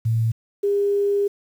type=tone pair in turn; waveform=sine; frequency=113.3 / 403.8 Hz; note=A#2 / G#4; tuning=-49 / -49 cents; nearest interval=octave + minor seventh; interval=2200 cents; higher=second; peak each=-17 dBFS; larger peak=neither; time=0.05-0.32 / 0.63-1.28 s; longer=second; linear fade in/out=10 ms; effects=8-bit